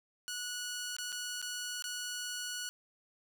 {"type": "tone with dropouts", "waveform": "10% pulse", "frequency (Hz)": 1466, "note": "F#6", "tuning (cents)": -16, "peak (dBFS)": -29, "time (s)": [0.28, 2.69], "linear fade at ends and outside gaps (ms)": 0, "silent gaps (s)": [[0.966, 0.985], [1.121, 1.126], [1.416, 1.426], [1.823, 1.841]], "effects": []}